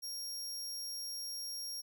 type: tone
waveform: sawtooth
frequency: 5580 Hz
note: F8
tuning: 2 cents flat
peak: -37 dBFS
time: 0.02-1.82 s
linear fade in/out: 20 ms
effects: none